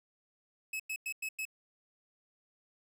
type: tone bursts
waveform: 45% pulse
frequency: 2581 Hz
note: E7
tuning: 37 cents flat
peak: -35 dBFS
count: 5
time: 0.73-1.453 s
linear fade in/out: 5 ms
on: 67 ms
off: 97 ms
effects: none